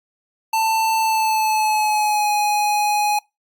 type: tone with pitch glide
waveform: square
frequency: 889 to 834.3 Hz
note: A5 to G#5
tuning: +18 to +8 cents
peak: -17 dBFS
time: 0.53-3.19 s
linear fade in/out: 5 ms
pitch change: -110 cents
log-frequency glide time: 0.97-2.32 s
effects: noise-tail reverb RT60 0.2 s tail -23 dB re dry + Opus 48 kbps